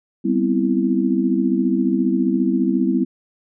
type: chord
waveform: sine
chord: C major seventh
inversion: second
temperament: equal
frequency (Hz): 196 / 246.9 / 261.6 / 329.6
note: G3 / B3 / C4 / E4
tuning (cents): 0 / 0 / 0 / 0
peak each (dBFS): -21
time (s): 0.24-3.05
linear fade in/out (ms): 20
effects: none